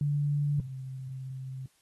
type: tone pair in turn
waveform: sine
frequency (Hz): 145.2 / 131.56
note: D3 / C3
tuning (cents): -19 / +10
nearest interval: major second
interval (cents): 171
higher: first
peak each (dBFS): -25 / -36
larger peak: first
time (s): 0.01-0.6 / 0.6-1.66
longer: second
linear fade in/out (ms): 2
effects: white hiss -68 dBFS RMS until 1.81 s + AAC 32 kbps